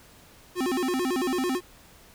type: tone with vibrato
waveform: square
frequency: 305.8 Hz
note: D#4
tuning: 30 cents flat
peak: -25 dBFS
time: 0.55-1.61 s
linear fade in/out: 50 ms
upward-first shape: square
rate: 9 Hz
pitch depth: 280 cents each way
effects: pink hiss -53 dBFS RMS until 2.14 s